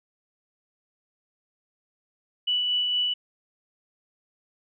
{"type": "tone with tremolo", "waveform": "sine", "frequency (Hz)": 2960, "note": "F#7", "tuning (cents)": 0, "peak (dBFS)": -21, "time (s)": [2.47, 3.14], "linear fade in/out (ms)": 10, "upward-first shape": "sine", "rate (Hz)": 4.3, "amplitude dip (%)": 25, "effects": []}